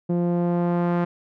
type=tone with low-pass filter sweep; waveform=sawtooth; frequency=173.9 Hz; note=F3; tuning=7 cents flat; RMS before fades=-22 dBFS; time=0.09-1.05 s; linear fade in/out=10 ms; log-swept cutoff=450 to 1400 Hz; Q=0.98; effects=none